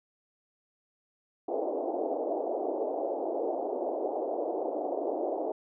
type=band-pass noise; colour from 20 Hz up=white; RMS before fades=-32 dBFS; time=1.48-5.52 s; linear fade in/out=2 ms; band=300 to 740 Hz; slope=48 dB/octave; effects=none